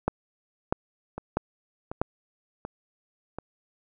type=two click trains; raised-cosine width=1 ms; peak=-9 / -20 dBFS; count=4 / 4; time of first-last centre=0.08-2.015 / 1.18-3.386 s; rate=1.55 / 1.36 Hz; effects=none